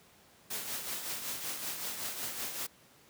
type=noise with tremolo; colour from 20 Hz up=white; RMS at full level=-36 dBFS; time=0.5-2.67 s; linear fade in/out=10 ms; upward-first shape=triangle; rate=5.3 Hz; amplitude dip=55%; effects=pink hiss -61 dBFS RMS until 3.09 s + high-pass 100 Hz 12 dB/octave

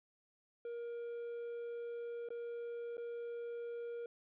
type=tone with dropouts; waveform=triangle; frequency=471.7 Hz; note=A#4; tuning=20 cents sharp; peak=-39 dBFS; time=0.65-4.06 s; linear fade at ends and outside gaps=2 ms; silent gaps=2.288-2.304 / 2.97-2.979 s; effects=resampled to 8000 Hz + 13-bit

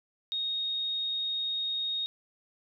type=tone; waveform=sine; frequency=3729 Hz; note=A#7; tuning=in tune; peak=-29 dBFS; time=0.32-2.06 s; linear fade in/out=0 ms; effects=none

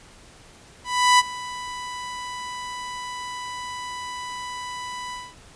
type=tone with ADSR envelope; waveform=sawtooth; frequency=992 Hz; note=B5; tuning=7 cents sharp; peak=-8 dBFS; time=0.84-5.35 s; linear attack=350 ms; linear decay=30 ms; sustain=-19 dB; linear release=220 ms; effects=pink hiss -49 dBFS RMS until 5.55 s + resampled to 22050 Hz

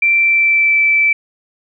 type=tone with pitch glide; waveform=sine; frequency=2350 to 2322 Hz; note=D7 to D7; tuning=+1 to -20 cents; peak=-9 dBFS; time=0.02-1.13 s; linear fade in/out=5 ms; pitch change=-21 cents; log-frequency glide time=0.12-0.78 s; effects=none

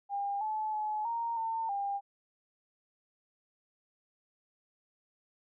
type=tone with pitch steps; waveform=sine; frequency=803 / 863 / 853 / 929 / 902 / 800 Hz; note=G5 / A5 / G#5 / A#5 / A5 / G5; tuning=+41 / -34 / +46 / -6 / +43 / +35 cents; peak=-31 dBFS; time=0.09-2.01 s; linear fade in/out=50 ms; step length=320 ms; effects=none

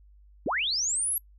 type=linear sweep; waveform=sine; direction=up; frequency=171.9 to 11610 Hz; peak=-25 dBFS; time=0.46-1.18 s; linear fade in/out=2 ms; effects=noise-tail reverb RT60 0.1 s tail -24 dB re dry + added 50 Hz sine -52 dBFS peak until 1.38 s

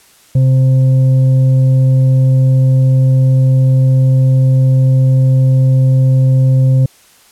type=tone with frequency modulation; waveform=sine; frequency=131.3 Hz; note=C3; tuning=6 cents sharp; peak=-6 dBFS; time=0.35-6.86 s; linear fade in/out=5 ms; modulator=392 Hz; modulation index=0.23; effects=white hiss -46 dBFS RMS until 7.31 s + low-pass 12000 Hz 12 dB/octave

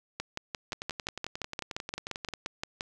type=two click trains; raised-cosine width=0.2 ms; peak=-16 / -19 dBFS; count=16 / 19; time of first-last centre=0.2-2.809 / 0.73-2.337 s; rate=5.75 / 11.2 Hz; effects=none

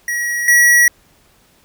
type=tone pair in turn; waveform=square; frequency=1911 / 1924.3 Hz; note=A#6 / B6; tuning=+43 / -45 cents; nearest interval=unison; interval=12 cents; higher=second; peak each=-18 / -8 dBFS; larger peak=second; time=0.08-0.48 / 0.48-0.88 s; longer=neither; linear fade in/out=2 ms; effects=pink hiss -53 dBFS RMS until 1.64 s

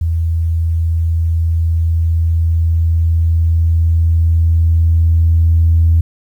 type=tone with level ramp; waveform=sine; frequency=82.41 Hz; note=E2; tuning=in tune; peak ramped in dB=-12 to -6 dBFS; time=0.01-6.01 s; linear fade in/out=5 ms; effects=tanh soft clip ceiling -2 dBFS + 8-bit

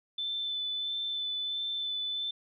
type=tone with vibrato; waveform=sine; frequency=3520 Hz; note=A7; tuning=in tune; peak=-31 dBFS; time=0.18-2.31 s; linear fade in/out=5 ms; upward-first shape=sine; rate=1.5 Hz; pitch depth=13 cents each way; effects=none

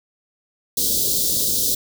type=band-stop noise; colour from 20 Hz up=white; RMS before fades=-20 dBFS; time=0.77-1.75 s; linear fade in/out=5 ms; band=550 to 3600 Hz; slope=48 dB/octave; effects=none

